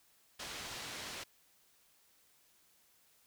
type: low-pass noise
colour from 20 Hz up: white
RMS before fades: -45 dBFS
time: 0.39-1.24 s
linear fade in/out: 10 ms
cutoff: 5200 Hz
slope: 12 dB/octave
effects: white hiss -69 dBFS RMS until 3.26 s